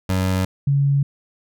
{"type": "tone pair in turn", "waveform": ["25% pulse", "sine"], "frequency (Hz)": [93.6, 140.24], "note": ["F#2", "C#3"], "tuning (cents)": [20, 20], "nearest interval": "perfect fifth", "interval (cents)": 700, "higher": "second", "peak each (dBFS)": -14, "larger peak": "neither", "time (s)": [[0.09, 0.45], [0.67, 1.03]], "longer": "neither", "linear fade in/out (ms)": 5, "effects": []}